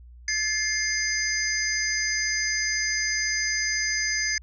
sine tone cluster, 1731 / 2107 / 4957 / 6220 Hz, A6 / C7 / D#8 / G8, -29 / +12 / -7 / -14 cents, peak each -29 dBFS, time 0.28-4.38 s, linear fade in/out 2 ms, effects added 60 Hz sine -44 dBFS peak until 4.42 s

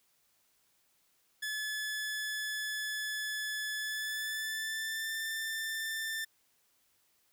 sawtooth tone with pitch glide, 1720 to 1781.7 Hz, A6 to A6, -40 to +21 cents, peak -31 dBFS, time 1.42-6.25 s, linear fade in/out 10 ms, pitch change +61 cents, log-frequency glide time 3.76-5.11 s, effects white hiss -72 dBFS RMS until 7.32 s

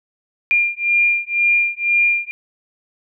sine beating tone pair, 2400 / 2402 Hz, D7 / D7, +37 / +38 cents, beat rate 2 Hz, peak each -17 / -17 dBFS, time 0.51-2.31 s, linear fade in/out 0 ms, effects none

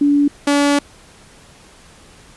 sine / sawtooth tone pair in turn, 287.6 / 286.3 Hz, D4 / D4, -36 / -44 cents, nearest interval unison, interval 8 cents, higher first, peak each -10 / -8 dBFS, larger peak second, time 0.01-0.28 / 0.47-0.79 s, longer second, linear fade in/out 5 ms, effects pink hiss -45 dBFS RMS until 2.36 s + resampled to 24000 Hz

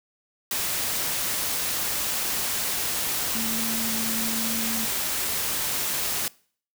sine tone in noise, 225.3 Hz, A3, 41 cents sharp, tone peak -30 dBFS, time 3.35-4.85 s, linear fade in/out 2 ms, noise white, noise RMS -27 dBFS, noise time 0.51-6.28 s, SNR -6 dB, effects noise-tail reverb RT60 0.5 s tail -23 dB re dry

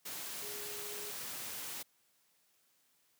sine tone in noise, 415.3 Hz, G#4, in tune, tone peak -49 dBFS, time 0.42-1.11 s, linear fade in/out 10 ms, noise white, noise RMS -43 dBFS, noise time 0.05-1.83 s, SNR -9 dB, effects white hiss -73 dBFS RMS until 3.19 s + high-pass 100 Hz 12 dB/octave

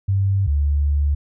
sine tone pair in turn, 97.8 / 72.22 Hz, G2 / D2, -4 / -28 cents, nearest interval perfect fourth, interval 524 cents, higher first, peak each -15 dBFS, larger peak neither, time 0.08-0.47 / 0.47-1.15 s, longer second, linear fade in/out 10 ms, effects none

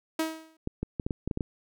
sawtooth tone with exponential decay, 319.7 Hz, D#4, 47 cents sharp, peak -20 dBFS, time 0.19-0.57 s, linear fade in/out 5 ms, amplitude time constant 82 ms
clicks, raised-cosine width 3 ms, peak -17 dBFS, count 9, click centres 0.674 / 0.83 / 0.998 / 1.065 / 1.108 / 1.276 / 1.312 / 1.374 / 1.408 s
effects none

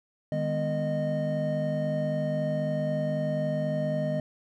triangle tone cluster, 153.8 / 204.3 / 248.2 / 615 Hz, D#3 / G#3 / B3 / D#5, -20 / -28 / +9 / -20 cents, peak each -28 / -34 / -33 / -27 dBFS, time 0.32-4.2 s, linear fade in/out 2 ms, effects none

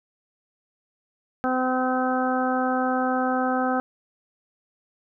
harmonic tone, 256.2 Hz, C4, 36 cents flat, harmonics 1 / 2 / 3 / 4 / 5 / 6, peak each -25 / -28 / -26 / -36 / -29 / -32 dBFS, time 1.44-3.8 s, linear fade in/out 0 ms, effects none

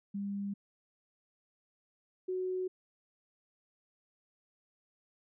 sine tone pair in turn, 200.3 / 369.9 Hz, G3 / F#4, +38 / 0 cents, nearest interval major seventh, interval 1062 cents, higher second, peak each -34 / -32 dBFS, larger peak second, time 0.14-0.54 / 2.28-2.68 s, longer neither, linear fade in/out 10 ms, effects none

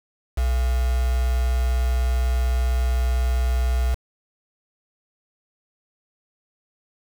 sine tone with quantisation, 62.1 Hz, B1, 10 cents sharp, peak -18 dBFS, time 0.37-3.95 s, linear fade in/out 10 ms, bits 5, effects none

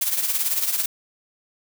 blue noise with tremolo, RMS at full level -20 dBFS, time 0.01-0.86 s, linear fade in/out 5 ms, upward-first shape triangle, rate 18 Hz, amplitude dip 70%, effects none

